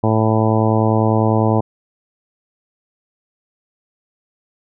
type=harmonic tone; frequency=110 Hz; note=A2; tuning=in tune; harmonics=1 / 2 / 3 / 4 / 5 / 6 / 7 / 8 / 9; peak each=-16 / -19 / -21 / -22 / -23 / -24 / -24 / -25 / -26 dBFS; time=0.03-1.61 s; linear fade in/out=10 ms; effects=none